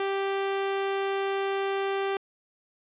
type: tone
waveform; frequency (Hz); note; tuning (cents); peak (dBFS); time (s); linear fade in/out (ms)
sawtooth; 392; G4; 0; -22; 0-2.17; 2
effects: resampled to 8000 Hz + 10-bit